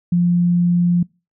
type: tone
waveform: sine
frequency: 174.8 Hz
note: F3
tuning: 2 cents sharp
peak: -12 dBFS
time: 0.12-1.03 s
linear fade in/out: 5 ms
effects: noise-tail reverb RT60 0.3 s tail -26 dB re dry